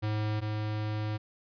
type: tone pair in turn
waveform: square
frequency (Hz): 106.9 / 106.9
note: A2 / A2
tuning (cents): -49 / -49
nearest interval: unison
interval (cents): 0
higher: neither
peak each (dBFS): -29 / -31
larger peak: first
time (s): 0.02-0.41 / 0.41-1.18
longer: second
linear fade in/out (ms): 20
effects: resampled to 11025 Hz